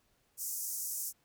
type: band-pass noise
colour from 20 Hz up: white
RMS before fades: -38 dBFS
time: 0.37-1.13 s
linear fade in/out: 50 ms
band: 5700 to 16000 Hz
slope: 48 dB/octave
effects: pink hiss -73 dBFS RMS until 1.24 s